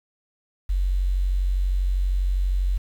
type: tone with quantisation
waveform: sine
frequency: 46.25 Hz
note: F#1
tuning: in tune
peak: -19 dBFS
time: 0.69-2.78 s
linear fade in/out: 10 ms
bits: 8
effects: none